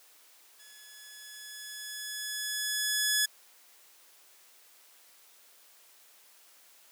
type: tone with level ramp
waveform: 10% pulse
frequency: 1700 Hz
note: G#6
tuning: 40 cents sharp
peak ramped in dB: -44 to -15 dBFS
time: 0.59-3.26 s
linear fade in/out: 10 ms
effects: white hiss -59 dBFS RMS until 6.91 s + high-pass 400 Hz 12 dB/octave